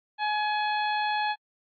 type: harmonic tone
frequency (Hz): 844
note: G#5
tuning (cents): +28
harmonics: 1 / 2 / 3 / 4 / 5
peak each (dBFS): -26 / -32 / -36 / -38 / -40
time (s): 0.18-1.36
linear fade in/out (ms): 50
effects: AAC 64 kbps